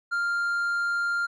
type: tone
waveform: triangle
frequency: 1396.9 Hz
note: F6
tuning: in tune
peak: -22 dBFS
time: 0.11-1.27 s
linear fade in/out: 20 ms
effects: resampled to 22050 Hz